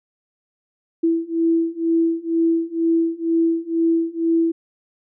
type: beating tone pair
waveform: sine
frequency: 329.6 / 331.7 Hz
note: E4 / E4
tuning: 0 / +11 cents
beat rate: 2.1 Hz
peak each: -20 / -19 dBFS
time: 1.03-4.52 s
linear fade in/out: 10 ms
effects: none